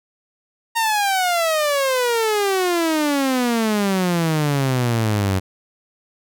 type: exponential sweep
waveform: sawtooth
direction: down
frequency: 930 to 92.6 Hz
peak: -13 dBFS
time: 0.75-5.4 s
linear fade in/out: 20 ms
effects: none